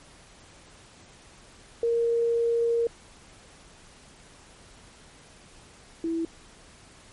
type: tone pair in turn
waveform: sine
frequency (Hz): 466.2 / 329.7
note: A#4 / E4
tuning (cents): 0 / 0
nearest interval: tritone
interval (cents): 600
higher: first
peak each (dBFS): -21 / -25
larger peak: first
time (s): 1.83-2.87 / 6.04-6.25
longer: first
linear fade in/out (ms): 2
effects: pink hiss -52 dBFS RMS until 7.12 s + MP3 48 kbps